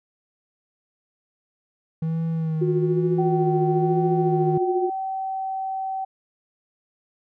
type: tone with vibrato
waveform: triangle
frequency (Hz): 160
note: D#3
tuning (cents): +49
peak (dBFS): -20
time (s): 2.02-4.58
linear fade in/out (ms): 5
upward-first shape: sine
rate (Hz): 1.1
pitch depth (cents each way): 43
type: tone with tremolo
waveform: sine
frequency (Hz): 361.8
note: F#4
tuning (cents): -39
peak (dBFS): -18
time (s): 2.61-4.9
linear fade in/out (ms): 10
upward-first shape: sine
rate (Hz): 14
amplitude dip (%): 55
type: tone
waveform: sine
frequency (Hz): 767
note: G5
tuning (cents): -38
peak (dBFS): -25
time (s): 3.18-6.05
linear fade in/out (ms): 10
effects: none